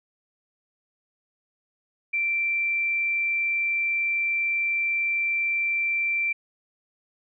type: tone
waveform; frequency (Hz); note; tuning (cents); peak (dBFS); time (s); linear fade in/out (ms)
sine; 2349; D7; 0; -22; 2.13-6.33; 10
effects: none